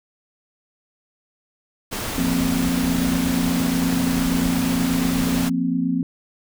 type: noise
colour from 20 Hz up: pink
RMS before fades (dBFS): -27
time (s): 1.91-5.5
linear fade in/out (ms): 20
type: chord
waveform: sine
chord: F suspended fourth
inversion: none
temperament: equal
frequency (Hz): 174.61 / 233.1 / 261.6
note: F3 / Bb3 / C4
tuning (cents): 0 / 0 / 0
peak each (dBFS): -24 / -25 / -21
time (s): 2.18-6.03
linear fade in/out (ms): 2
effects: none